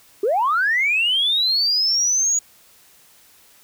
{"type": "linear sweep", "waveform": "sine", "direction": "up", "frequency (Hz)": [370, 6820], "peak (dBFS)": -15, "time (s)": [0.23, 2.39], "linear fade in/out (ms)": 5, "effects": ["tanh soft clip ceiling -11 dBFS", "white hiss -52 dBFS RMS until 3.63 s"]}